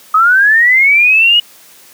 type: linear sweep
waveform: sine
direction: up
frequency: 1244.5 to 2918 Hz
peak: -5 dBFS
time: 0.14-1.4 s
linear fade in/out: 5 ms
effects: white hiss -41 dBFS RMS until 1.93 s + high-pass 150 Hz 12 dB/octave